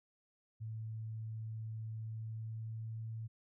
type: tone with pitch glide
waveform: sine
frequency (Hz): 110.6 to 112.08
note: A2 to A2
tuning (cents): +9 to +32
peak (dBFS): -40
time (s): 0.6-3.28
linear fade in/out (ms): 20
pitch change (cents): +23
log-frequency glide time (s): 1.99-3.13
effects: none